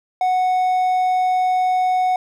triangle tone, 738 Hz, F#5, 5 cents flat, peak -13 dBFS, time 0.21-2.16 s, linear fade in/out 2 ms, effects none

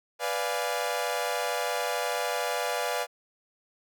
sawtooth chord, B diminished seventh, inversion none, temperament equal, 493.9 / 587.3 / 698.5 / 830.6 Hz, B4 / D5 / F5 / Ab5, 0 / 0 / 0 / 0 cents, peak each -29 / -29 / -29 / -31 dBFS, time 0.19-3.07 s, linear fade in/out 50 ms, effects none

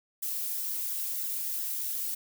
violet noise with flanger, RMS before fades -33 dBFS, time 0.22-2.15 s, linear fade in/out 10 ms, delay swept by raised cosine 0.55 to 5.15 ms, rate 2.9 Hz, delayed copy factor +0.7, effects none

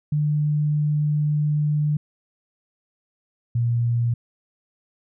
sine tone pair in turn, 149.4 / 118.58 Hz, D3 / A#2, +30 / +30 cents, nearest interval major third, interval 400 cents, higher first, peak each -18 dBFS, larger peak neither, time 0.12-1.97 / 3.55-4.14 s, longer first, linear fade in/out 5 ms, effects none

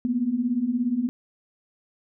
sine beating tone pair, 231.1 / 248.1 Hz, A#3 / B3, -15 / +8 cents, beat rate 17 Hz, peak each -27 / -23 dBFS, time 0.05-1.09 s, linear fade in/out 0 ms, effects none

